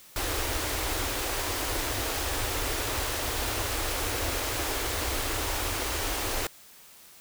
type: band-stop noise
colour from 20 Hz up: pink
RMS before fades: -30 dBFS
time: 0.16-6.47 s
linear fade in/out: 2 ms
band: 110 to 270 Hz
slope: 48 dB/octave
effects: white hiss -52 dBFS RMS until 7.2 s